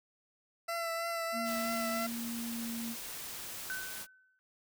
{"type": "tone with vibrato", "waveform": "20% pulse", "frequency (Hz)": 670, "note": "E5", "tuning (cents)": 28, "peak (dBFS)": -29, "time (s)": [0.68, 2.07], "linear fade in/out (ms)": 10, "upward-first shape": "triangle", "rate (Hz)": 3.1, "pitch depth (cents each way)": 24}
{"type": "tone with pitch glide", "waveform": "sine", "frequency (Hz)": [233.1, 231.1], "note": ["A#3", "A#3"], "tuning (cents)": [0, -15], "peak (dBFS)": -37, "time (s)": [1.32, 2.96], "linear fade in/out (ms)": 50, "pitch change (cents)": -15, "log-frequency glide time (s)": [2.48, 2.73]}
{"type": "noise", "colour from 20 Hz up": "white", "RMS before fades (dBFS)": -43, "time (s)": [1.44, 4.07], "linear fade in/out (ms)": 50}
{"type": "tone with exponential decay", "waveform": "sine", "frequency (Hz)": 1517, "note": "F#6", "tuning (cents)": 43, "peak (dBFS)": -34, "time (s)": [3.7, 4.39], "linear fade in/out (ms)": 0, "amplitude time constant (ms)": 150}
{"effects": []}